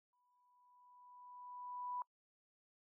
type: tone with exponential growth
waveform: sine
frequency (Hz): 987.8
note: B5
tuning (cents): 0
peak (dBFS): -39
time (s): 0.13-2.02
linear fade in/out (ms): 1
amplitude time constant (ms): 410
effects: noise-tail reverb RT60 0.1 s tail -24 dB re dry